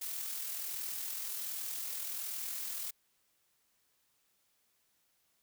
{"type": "noise with amplitude modulation", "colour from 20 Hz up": "blue", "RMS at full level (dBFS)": -38, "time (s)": [0.01, 2.91], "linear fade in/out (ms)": 10, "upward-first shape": "sine", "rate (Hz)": 41.3, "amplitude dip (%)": 35, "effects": ["white hiss -75 dBFS RMS until 5.42 s"]}